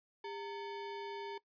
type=ring-modulated tone; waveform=square; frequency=659.3 Hz; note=E5; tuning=in tune; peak=-39 dBFS; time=0.24-1.38 s; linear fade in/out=5 ms; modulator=257 Hz; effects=noise-tail reverb RT60 0.1 s tail -19 dB re dry + resampled to 11025 Hz

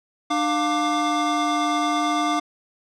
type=tone cluster; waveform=square; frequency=300.1 / 705 / 1178 Hz; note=D4 / F5 / D6; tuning=+38 / +16 / +5 cents; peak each=-25 dBFS; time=0.3-2.4 s; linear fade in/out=10 ms; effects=low-pass 6000 Hz 12 dB/octave

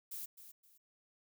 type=noise with echo; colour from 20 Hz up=violet; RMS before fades=-44 dBFS; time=0.11-0.26 s; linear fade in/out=10 ms; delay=260 ms; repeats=2; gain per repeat=-11 dB; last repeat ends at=0.78 s; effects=none

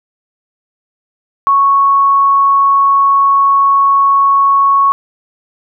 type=tone; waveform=sine; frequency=1107 Hz; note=C#6; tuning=3 cents flat; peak=-6 dBFS; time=1.47-4.92 s; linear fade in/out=0 ms; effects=none

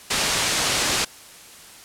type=low-pass noise; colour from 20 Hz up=white; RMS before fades=-22 dBFS; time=0.1-1.05 s; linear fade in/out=10 ms; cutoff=7100 Hz; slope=12 dB/octave; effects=white hiss -44 dBFS RMS until 1.84 s + low-pass 11000 Hz 12 dB/octave

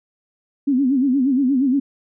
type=tone with vibrato; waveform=sine; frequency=265.7 Hz; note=C4; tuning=27 cents sharp; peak=-14 dBFS; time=0.67-1.8 s; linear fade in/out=10 ms; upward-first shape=sine; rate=8.5 Hz; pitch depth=130 cents each way; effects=none

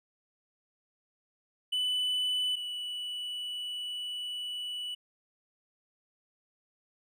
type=tone pair in turn; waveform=triangle; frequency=2991 / 2957 Hz; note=F#7 / F#7; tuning=+18 / -2 cents; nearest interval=unison; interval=20 cents; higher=first; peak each=-26 / -33 dBFS; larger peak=first; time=1.72-2.56 / 2.56-4.95 s; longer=second; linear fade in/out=10 ms; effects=none

